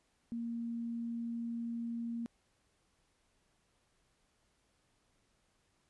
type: tone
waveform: sine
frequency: 233.1 Hz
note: A#3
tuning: in tune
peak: -36 dBFS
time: 0.32-2.26 s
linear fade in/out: 0 ms
effects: pink hiss -75 dBFS RMS until 5.89 s + resampled to 24000 Hz